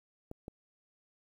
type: clicks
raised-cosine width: 2 ms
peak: -29 / -29 dBFS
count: 2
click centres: 0.314 / 0.481 s
effects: 10-bit